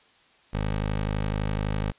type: tone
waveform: 15% pulse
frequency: 51.91 Hz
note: G#1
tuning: in tune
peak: -19 dBFS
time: 0.53-1.92 s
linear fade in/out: 10 ms
effects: white hiss -59 dBFS RMS until 1.98 s + resampled to 8000 Hz